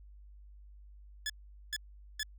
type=tone bursts; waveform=15% pulse; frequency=1714 Hz; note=A6; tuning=46 cents flat; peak=-27 dBFS; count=3; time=1.26-2.231 s; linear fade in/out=2 ms; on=37 ms; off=430 ms; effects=added 50 Hz sine -51 dBFS peak until 2.38 s